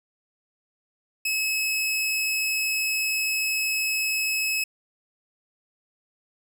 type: tone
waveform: sawtooth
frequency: 2579 Hz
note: E7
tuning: 39 cents flat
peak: -20 dBFS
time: 1.25-4.64 s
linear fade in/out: 5 ms
effects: none